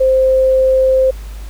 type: tone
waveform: sine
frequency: 523.3 Hz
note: C5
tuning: in tune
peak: -8 dBFS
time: 0-1.11 s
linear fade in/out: 10 ms
effects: added 51 Hz sine -25 dBFS peak until 1.49 s + pink hiss -41 dBFS RMS until 1.49 s